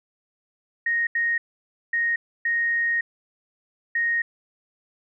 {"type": "tone bursts at uneven times", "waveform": "sine", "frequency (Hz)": 1864.7, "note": "A#6", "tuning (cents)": 0, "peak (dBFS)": -20, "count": 5, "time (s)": [[0.86, 1.07], [1.15, 1.38], [1.93, 2.16], [2.45, 3.01], [3.95, 4.22]], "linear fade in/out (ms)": 5, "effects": []}